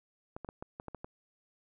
clicks, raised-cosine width 1 ms, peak -27 dBFS, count 8, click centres 0.365 / 0.447 / 0.489 / 0.625 / 0.799 / 0.883 / 0.947 / 1.045 s, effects none

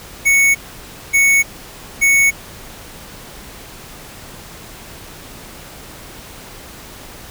square tone bursts, 2217 Hz, C#7, in tune, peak -10 dBFS, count 3, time 0.25-2.31 s, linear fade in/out 20 ms, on 300 ms, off 580 ms, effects pink hiss -36 dBFS RMS until 7.3 s

